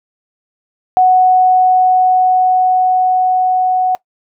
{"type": "tone with level ramp", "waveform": "sine", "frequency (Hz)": 740, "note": "F#5", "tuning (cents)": 0, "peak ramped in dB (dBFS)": [-5, -10], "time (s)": [0.97, 3.95], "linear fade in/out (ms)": 0, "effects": ["noise-tail reverb RT60 0.1 s tail -21 dB re dry"]}